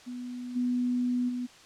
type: tone with level steps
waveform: sine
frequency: 246.9 Hz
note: B3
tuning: in tune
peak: -35 / -25 / -30 dBFS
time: 0.06-1.47 s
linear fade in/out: 20 ms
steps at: 0.55 / 1.28 s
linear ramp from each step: 20 ms
effects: white hiss -53 dBFS RMS until 1.65 s + low-pass 6000 Hz 12 dB/octave